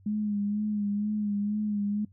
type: tone with vibrato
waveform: sine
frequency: 207.7 Hz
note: G#3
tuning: in tune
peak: -26 dBFS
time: 0.06-2.05 s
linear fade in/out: 5 ms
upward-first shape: sine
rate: 2.1 Hz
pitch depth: 40 cents each way
effects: noise-tail reverb RT60 0.1 s tail -19 dB re dry + added 96 Hz sine -54 dBFS peak until 2.12 s